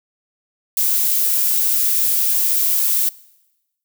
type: noise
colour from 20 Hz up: violet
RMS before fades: -17 dBFS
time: 0.77-3.09 s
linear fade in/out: 2 ms
effects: noise-tail reverb RT60 1.0 s tail -22 dB re dry